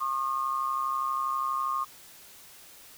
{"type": "tone pair together", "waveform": "sine", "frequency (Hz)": [1080.7, 1213], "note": ["C#6", "D#6"], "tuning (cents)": [-44, -44], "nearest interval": "major second", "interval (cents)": 200, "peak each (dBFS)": [-29, -30], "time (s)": [0, 1.85], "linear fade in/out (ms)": 20, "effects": ["white hiss -51 dBFS RMS until 2.97 s"]}